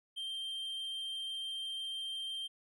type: tone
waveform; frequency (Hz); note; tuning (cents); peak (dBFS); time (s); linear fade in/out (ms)
triangle; 3157; G7; +12; -36; 0.16-2.48; 20
effects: none